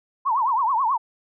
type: tone with vibrato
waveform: sine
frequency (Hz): 987.8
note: B5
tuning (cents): 0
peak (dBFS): -18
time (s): 0.25-0.98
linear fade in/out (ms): 20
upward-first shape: triangle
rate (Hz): 9.3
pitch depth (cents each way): 260
effects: none